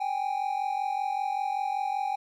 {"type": "tone pair together", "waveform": "triangle", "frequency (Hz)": [776.8, 822], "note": ["G5", "G#5"], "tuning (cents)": [-16, -18], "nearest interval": "minor second", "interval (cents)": 98, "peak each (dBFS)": -28, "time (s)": [0, 2.16], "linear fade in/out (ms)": 10, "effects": []}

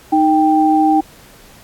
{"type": "tone pair together", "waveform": "sine", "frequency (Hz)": [311.1, 786], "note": ["D#4", "G5"], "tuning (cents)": [0, 4], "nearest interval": "octave + major third", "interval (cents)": 1604, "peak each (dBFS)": -12, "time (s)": [0.12, 1.01], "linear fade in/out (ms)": 10, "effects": ["pink hiss -44 dBFS RMS until 1.63 s", "AAC 64 kbps"]}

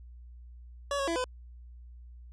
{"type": "tone with pitch steps", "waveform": "25% pulse", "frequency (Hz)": [566, 550, 334.4, 505], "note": ["C#5", "C#5", "E4", "B4"], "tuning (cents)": [36, -14, 25, 39], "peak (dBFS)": -25, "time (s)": [0.91, 1.242], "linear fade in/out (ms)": 2, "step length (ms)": 83, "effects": ["added 60 Hz sine -46 dBFS peak until 2.32 s", "resampled to 22050 Hz"]}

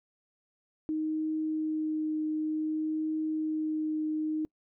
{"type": "tone with vibrato", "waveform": "sine", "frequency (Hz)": 311.1, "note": "D#4", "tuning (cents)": 0, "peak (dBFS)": -28, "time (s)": [0.89, 4.45], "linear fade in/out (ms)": 0, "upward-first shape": "triangle", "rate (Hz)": 0.55, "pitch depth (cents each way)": 11, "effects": ["noise-tail reverb RT60 0.1 s tail -26 dB re dry"]}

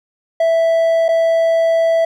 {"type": "tone with dropouts", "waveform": "triangle", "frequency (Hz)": 659, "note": "E5", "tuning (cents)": -1, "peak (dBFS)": -9, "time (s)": [0.4, 2.05], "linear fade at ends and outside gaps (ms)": 5, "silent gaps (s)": [1.083, 1.088], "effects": []}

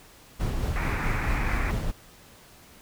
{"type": "noise with tremolo", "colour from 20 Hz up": "brown", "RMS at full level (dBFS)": -26, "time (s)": [0.39, 1.92], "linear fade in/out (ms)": 20, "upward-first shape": "sine", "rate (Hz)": 4.6, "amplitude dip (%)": 25}
{"type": "band-pass noise", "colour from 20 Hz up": "white", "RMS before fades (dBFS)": -34, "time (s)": [0.76, 1.71], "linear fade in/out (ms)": 0, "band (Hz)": [720, 2500], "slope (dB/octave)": 96}
{"effects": ["pink hiss -52 dBFS RMS until 2.81 s"]}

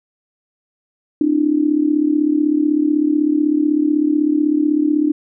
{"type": "tone with amplitude modulation", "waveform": "sine", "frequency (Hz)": 300, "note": "D4", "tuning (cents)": 37, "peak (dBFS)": -9, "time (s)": [1.21, 5.12], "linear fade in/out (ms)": 2, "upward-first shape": "sine", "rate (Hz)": 36, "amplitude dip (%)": 80, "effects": []}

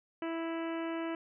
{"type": "harmonic tone", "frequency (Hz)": 329.6, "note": "E4", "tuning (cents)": 0, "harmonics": [1, 2, 3, 4, 5, 6, 7, 8, 9], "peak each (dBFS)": [-35, -41, -45, -47, -49, -51, -52, -53, -54], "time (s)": [0.22, 1.15], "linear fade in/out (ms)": 2, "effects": []}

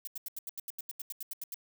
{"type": "noise bursts", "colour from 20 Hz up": "violet", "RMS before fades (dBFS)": -39, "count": 15, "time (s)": [0.05, 1.543], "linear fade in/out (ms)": 2, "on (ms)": 23, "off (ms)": 82, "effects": []}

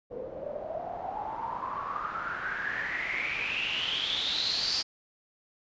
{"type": "noise with low-pass filter sweep", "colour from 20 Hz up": "white", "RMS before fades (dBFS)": -33, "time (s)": [0.1, 4.83], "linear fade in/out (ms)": 20, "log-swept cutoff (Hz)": [480, 4900], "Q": 9.8, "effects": ["resampled to 16000 Hz"]}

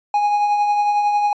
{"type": "tone with tremolo", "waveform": "triangle", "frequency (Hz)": 827, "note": "G#5", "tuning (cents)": -8, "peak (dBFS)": -11, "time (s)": [0.14, 1.33], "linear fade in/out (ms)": 2, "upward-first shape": "triangle", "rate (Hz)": 11, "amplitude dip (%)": 40, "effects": ["resampled to 16000 Hz"]}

